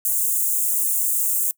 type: high-pass noise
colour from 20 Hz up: white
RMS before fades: -21 dBFS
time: 0.05-1.51 s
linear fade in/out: 0 ms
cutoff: 7100 Hz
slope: 48 dB/octave
effects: noise-tail reverb RT60 0.1 s tail -23 dB re dry